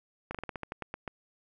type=slowing click train; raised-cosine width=0.5 ms; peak=-21 dBFS; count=11; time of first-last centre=0.31-1.078 s; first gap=36 ms; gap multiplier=1.16; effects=none